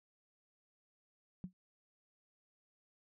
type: tone with exponential decay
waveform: sine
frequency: 183.4 Hz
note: F#3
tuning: 15 cents flat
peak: -36 dBFS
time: 1.44-1.53 s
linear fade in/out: 0 ms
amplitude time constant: 18 ms
effects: none